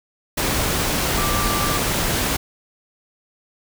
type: tone in noise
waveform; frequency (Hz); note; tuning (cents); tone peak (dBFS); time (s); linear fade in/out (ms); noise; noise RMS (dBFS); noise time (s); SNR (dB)
sine; 1175; D6; +1; -25; 1.17-1.78; 10; pink; -21; 0.37-2.37; -7
effects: none